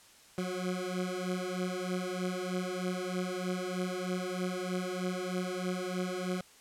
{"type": "beating tone pair", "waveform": "20% pulse", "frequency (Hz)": [180.4, 183.6], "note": ["F#3", "F#3"], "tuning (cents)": [-44, -13], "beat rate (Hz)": 3.2, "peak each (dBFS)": [-32, -30], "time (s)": [0.38, 6.41], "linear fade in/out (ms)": 2, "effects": ["white hiss -58 dBFS RMS until 6.6 s", "low-pass 10000 Hz 12 dB/octave"]}